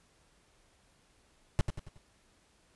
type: noise with echo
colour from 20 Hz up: brown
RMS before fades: -24 dBFS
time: 1.59-1.61 s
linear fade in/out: 0 ms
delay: 92 ms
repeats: 4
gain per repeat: -7 dB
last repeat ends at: 1.978 s
effects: pink hiss -67 dBFS RMS until 2.75 s + resampled to 24000 Hz